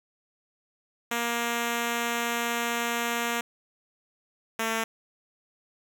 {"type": "tone pair in turn", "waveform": "5% pulse", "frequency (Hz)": [235.5, 224.8], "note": ["A#3", "A3"], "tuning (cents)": [18, 37], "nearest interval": "minor second", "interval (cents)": 81, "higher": "first", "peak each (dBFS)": -15, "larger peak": "neither", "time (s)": [[1.11, 3.41], [4.59, 4.84]], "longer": "first", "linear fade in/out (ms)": 5, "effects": []}